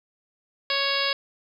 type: harmonic tone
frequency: 555 Hz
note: C#5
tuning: 2 cents sharp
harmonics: 1 / 2 / 3 / 4 / 5 / 6 / 7 / 8 / 9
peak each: -31 / -31 / -31 / -31 / -31 / -31 / -31 / -31 / -31 dBFS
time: 0.7-1.13 s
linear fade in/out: 2 ms
effects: 9-bit